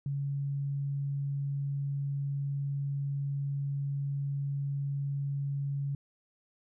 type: tone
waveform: sine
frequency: 140.2 Hz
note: C#3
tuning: 20 cents sharp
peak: -30 dBFS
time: 0.06-5.95 s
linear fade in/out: 2 ms
effects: none